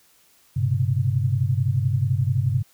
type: tone cluster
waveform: sine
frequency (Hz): 99.4 / 123.9 / 135.4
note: G2 / B2 / C#3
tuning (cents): +25 / +6 / -40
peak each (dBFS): -23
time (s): 0.56-2.63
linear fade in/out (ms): 10
effects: white hiss -58 dBFS RMS until 2.73 s